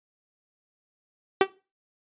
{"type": "tone with exponential decay", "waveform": "sawtooth", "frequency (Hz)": 385.4, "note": "G4", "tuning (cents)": -29, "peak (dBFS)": -9, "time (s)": [1.41, 1.49], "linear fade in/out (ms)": 2, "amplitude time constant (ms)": 16, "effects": ["noise-tail reverb RT60 0.3 s tail -19 dB re dry", "resampled to 8000 Hz"]}